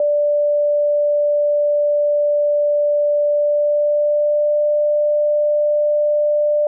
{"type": "tone with pitch glide", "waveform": "sine", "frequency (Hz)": [587.3, 593.8], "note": ["D5", "D5"], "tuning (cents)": [0, 19], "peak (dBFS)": -13, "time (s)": [0, 6.67], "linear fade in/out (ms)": 2, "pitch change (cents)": 19, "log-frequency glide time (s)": [3.27, 4.62], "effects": []}